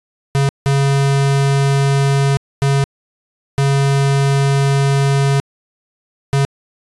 square tone bursts at uneven times, 138.59 Hz, C#3, in tune, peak -12 dBFS, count 5, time 0.35-0.49 / 0.66-2.37 / 2.62-2.84 / 3.58-5.4 / 6.33-6.45 s, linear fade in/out 0 ms, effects resampled to 24000 Hz

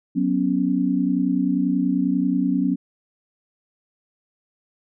sine chord, F# suspended fourth, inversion none, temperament equal, 185 / 246.9 / 277.2 Hz, F#3 / B3 / C#4, 0 / 0 / 0 cents, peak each -23 / -23 / -21 dBFS, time 0.15-2.76 s, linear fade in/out 20 ms, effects none

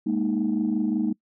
sine chord, Ab suspended second, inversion none, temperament equal, 207.7 / 233.1 / 311.1 Hz, Ab3 / Bb3 / Eb4, 0 / 0 / 0 cents, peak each -25 dBFS, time 0.06-1.13 s, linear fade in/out 10 ms, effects noise-tail reverb RT60 0.1 s tail -25 dB re dry + tanh soft clip ceiling -15 dBFS

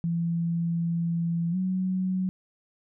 sine tone with pitch glide, 168.6 to 186 Hz, E3 to F#3, +39 to +9 cents, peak -24 dBFS, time 0.04-2.29 s, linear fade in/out 0 ms, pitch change +170 cents, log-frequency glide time 1.51-1.56 s, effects none

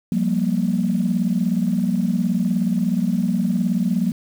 sine tone cluster, 177.7 / 196.9 / 234.1 Hz, F3 / G3 / A#3, +30 / +8 / +8 cents, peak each -21 dBFS, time 0.12-4.12 s, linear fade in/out 2 ms, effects tanh soft clip ceiling -9 dBFS + 7-bit

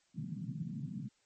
white band-pass noise, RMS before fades -41 dBFS, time 0.14-1.09 s, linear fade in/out 20 ms, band 130 to 220 Hz, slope 48 dB/octave, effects white hiss -73 dBFS RMS until 1.25 s + MP3 32 kbps

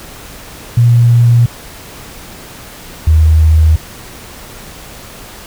sine tone pair in turn, 118.9 / 78.83 Hz, A#2 / D#2, +35 / +23 cents, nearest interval perfect fifth, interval 712 cents, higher first, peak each -4 dBFS, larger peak neither, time 0.77-1.46 / 3.07-3.76 s, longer neither, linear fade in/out 5 ms, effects pink hiss -32 dBFS RMS until 5.46 s

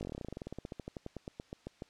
slowing click train, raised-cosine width 2 ms, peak -27 dBFS, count 29, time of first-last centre 0.01-1.821 s, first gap 19 ms, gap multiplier 1.08, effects white hiss -65 dBFS RMS until 1.89 s + low-pass 5000 Hz 12 dB/octave

